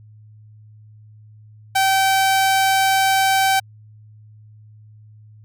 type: tone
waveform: sawtooth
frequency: 772 Hz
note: G5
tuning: 27 cents flat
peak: -10 dBFS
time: 1.75-3.6 s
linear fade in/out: 10 ms
effects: added 107 Hz sine -42 dBFS peak until 5.44 s + MP3 96 kbps